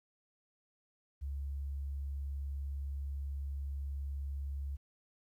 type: tone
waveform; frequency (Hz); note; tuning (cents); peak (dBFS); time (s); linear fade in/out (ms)
sine; 69.7; C#2; +10; -36; 1.21-4.77; 20
effects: 12-bit